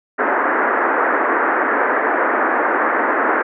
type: band-pass noise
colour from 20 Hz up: white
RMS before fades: -17 dBFS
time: 0.18-3.43 s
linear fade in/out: 20 ms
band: 260 to 1800 Hz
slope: 48 dB/octave
effects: none